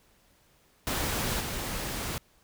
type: noise with level steps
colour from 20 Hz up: pink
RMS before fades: -30 / -34 dBFS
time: 0.87-2.18 s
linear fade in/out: 0 ms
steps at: 1.39 s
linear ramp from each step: 20 ms
effects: pink hiss -64 dBFS RMS until 2.43 s